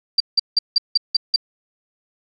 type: tone bursts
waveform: sine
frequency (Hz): 4700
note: D8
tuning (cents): +1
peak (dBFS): -11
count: 7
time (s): 0.18-1.361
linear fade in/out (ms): 5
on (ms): 23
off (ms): 170
effects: none

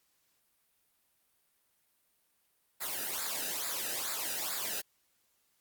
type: noise with flanger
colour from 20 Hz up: white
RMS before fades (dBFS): -36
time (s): 2.8-4.82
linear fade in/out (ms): 20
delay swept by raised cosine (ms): 0.33 to 0.93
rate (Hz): 2.3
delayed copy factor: -0.75
effects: white hiss -74 dBFS RMS until 5.6 s + Opus 48 kbps

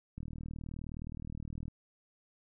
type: click train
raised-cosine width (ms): 5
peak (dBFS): -30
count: 60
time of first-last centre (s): 0.18-1.681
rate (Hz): 39.3
effects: none

